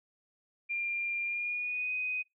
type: tone with pitch glide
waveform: sine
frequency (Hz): 2392 to 2501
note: D7 to D#7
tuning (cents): +31 to +8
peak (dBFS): -31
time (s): 0.69-2.23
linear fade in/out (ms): 20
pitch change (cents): +77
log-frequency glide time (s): 1.25-1.92
effects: noise-tail reverb RT60 0.2 s tail -25 dB re dry